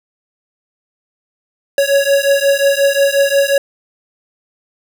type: beating tone pair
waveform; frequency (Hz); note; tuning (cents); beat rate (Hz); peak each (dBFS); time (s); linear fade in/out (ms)
square; 554.4 / 560; C#5 / C#5; 0 / +18; 5.6; -14 / -14; 1.78-3.58; 2
effects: none